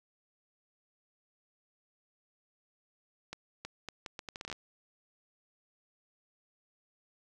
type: accelerating click train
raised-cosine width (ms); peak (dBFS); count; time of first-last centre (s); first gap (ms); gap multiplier
0.2; -23; 13; 3.33-4.528; 320; 0.74
effects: none